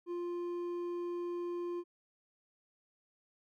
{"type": "tone with hard clipping", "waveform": "sine", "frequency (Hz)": 349.2, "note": "F4", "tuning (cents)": 0, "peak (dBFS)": -37, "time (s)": [0.06, 1.84], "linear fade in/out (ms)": 50, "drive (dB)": 5, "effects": []}